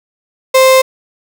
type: tone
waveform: 35% pulse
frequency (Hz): 523.3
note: C5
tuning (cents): 0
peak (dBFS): -3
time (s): 0.54-0.82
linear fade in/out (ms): 10
effects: none